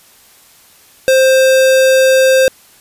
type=tone; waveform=square; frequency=525 Hz; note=C5; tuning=6 cents sharp; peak=-7 dBFS; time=1.08-2.48 s; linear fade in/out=0 ms; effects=white hiss -45 dBFS RMS until 2.8 s + resampled to 32000 Hz